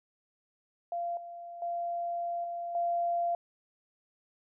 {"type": "tone with level steps", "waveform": "sine", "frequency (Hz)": 690, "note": "F5", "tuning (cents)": -21, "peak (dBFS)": [-31, -41, -31, -34, -27], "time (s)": [0.92, 3.35], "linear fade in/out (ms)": 2, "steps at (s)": [1.17, 1.62, 2.44, 2.75], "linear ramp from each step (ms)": 2, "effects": []}